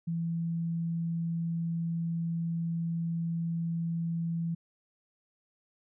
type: tone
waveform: sine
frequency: 167 Hz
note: E3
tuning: 23 cents sharp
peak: -29 dBFS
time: 0.07-4.55 s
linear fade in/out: 10 ms
effects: none